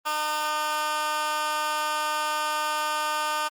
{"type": "tone with high-pass filter", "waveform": "15% pulse", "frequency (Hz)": 304, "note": "D#4", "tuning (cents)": -40, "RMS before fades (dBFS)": -27, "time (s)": [0.05, 3.49], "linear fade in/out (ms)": 20, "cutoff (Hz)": 1100, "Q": 1.4, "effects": ["Opus 24 kbps"]}